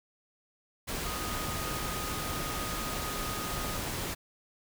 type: tone in noise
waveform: sine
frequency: 1244.5 Hz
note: D#6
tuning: in tune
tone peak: -40 dBFS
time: 1.04-3.78 s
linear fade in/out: 20 ms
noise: pink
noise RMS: -35 dBFS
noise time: 0.87-4.15 s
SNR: -8 dB
effects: none